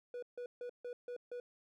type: tone bursts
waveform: triangle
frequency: 488.2 Hz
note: B4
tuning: 20 cents flat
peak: -39 dBFS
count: 6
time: 0.14-1.4 s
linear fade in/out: 2 ms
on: 85 ms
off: 150 ms
effects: none